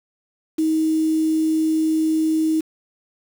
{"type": "tone with quantisation", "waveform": "sine", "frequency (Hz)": 316.2, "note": "D#4", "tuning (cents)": 28, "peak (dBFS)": -16, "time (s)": [0.58, 2.61], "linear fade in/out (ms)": 10, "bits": 6, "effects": []}